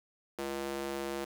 square tone with high-pass filter, 69.1 Hz, C#2, 5 cents flat, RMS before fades -37 dBFS, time 0.38-1.25 s, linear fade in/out 10 ms, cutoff 360 Hz, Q 1.6, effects 9-bit

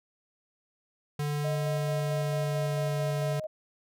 square tone with pitch glide, 146.83 to 144.81 Hz, D3 to D3, 0 to -24 cents, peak -29 dBFS, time 1.19-3.4 s, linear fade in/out 5 ms, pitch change -24 cents, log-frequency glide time 1.31-3.04 s
sine tone with tremolo, 622.3 Hz, D#5, in tune, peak -31 dBFS, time 1.44-3.47 s, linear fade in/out 10 ms, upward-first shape square, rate 4.5 Hz, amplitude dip 35%
effects none

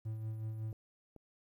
triangle tone with tremolo, 110 Hz, A2, in tune, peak -34 dBFS, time 0.05-0.73 s, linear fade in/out 10 ms, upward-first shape sine, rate 5.4 Hz, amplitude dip 40%
clicks, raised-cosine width 2 ms, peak -40 dBFS, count 2, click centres 0.728 / 1.163 s
effects 12-bit

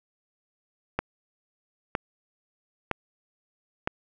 click train, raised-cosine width 0.5 ms, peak -10 dBFS, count 4, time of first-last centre 0.99-3.875 s, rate 1.04 Hz, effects none

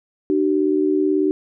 sine tone pair together, 301.9 / 380.3 Hz, D4 / F#4, +48 / +48 cents, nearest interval major third, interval 400 cents, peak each -18 dBFS, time 0.3-1.31 s, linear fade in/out 0 ms, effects none

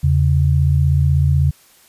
sine tone pair together, 82.35 / 138.5 Hz, E2 / C#3, -1 / -1 cents, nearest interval major sixth, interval 900 cents, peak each -14 dBFS, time 0.03-1.51 s, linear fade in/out 10 ms, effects white hiss -50 dBFS RMS until 1.88 s + resampled to 32000 Hz

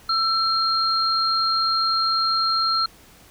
sine tone pair together, 1334 / 4216 Hz, E6 / C8, +20 / +12 cents, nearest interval octave + minor sixth, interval 1992 cents, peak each -21 dBFS, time 0.09-2.86 s, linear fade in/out 5 ms, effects pink hiss -50 dBFS RMS until 3.3 s

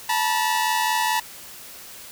sawtooth tone pair together, 880 / 964.6 Hz, A5 / B5, 0 / -41 cents, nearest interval major second, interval 159 cents, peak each -19 dBFS, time 0.09-1.2 s, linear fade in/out 5 ms, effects white hiss -41 dBFS RMS until 2.11 s

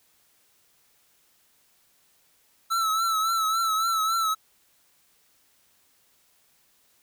square tone with vibrato, 1318.5 Hz, E6, in tune, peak -23 dBFS, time 2.7-4.35 s, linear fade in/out 20 ms, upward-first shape triangle, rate 3.6 Hz, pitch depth 62 cents each way, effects white hiss -64 dBFS RMS until 7.02 s

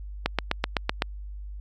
click train, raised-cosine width 0.3 ms, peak -6 dBFS, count 7, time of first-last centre 0.26-1.021 s, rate 7.88 Hz, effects added 50 Hz sine -35 dBFS peak until 1.6 s + AAC 48 kbps

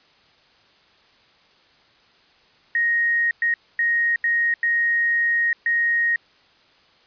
sine tone bursts at uneven times, 1871 Hz, A#6, 6 cents sharp, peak -17 dBFS, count 6, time 2.75-3.31 / 3.42-3.54 / 3.79-4.16 / 4.24-4.54 / 4.63-5.53 / 5.66-6.16 s, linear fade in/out 2 ms, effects white hiss -56 dBFS RMS until 7.06 s + resampled to 11025 Hz

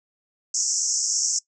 pink band-pass noise, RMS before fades -24 dBFS, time 0.54-1.39 s, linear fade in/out 5 ms, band 5400 to 7600 Hz, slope 96 dB/octave, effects noise-tail reverb RT60 0.1 s tail -20 dB re dry

